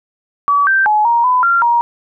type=tone with pitch steps; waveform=sine; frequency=1143 / 1565 / 848 / 939 / 1003 / 1381 / 945 Hz; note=D6 / G6 / G#5 / A#5 / B5 / F6 / A#5; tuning=-47 / -3 / +36 / +12 / +26 / -20 / +23 cents; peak=-9 dBFS; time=0.48-1.81 s; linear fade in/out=0 ms; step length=190 ms; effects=none